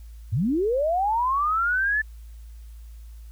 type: linear sweep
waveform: sine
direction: up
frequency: 87.8 to 1761 Hz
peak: -20 dBFS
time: 0.32-2.02 s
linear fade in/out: 10 ms
effects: added 56 Hz sine -39 dBFS peak until 3.31 s + white hiss -61 dBFS RMS until 3.31 s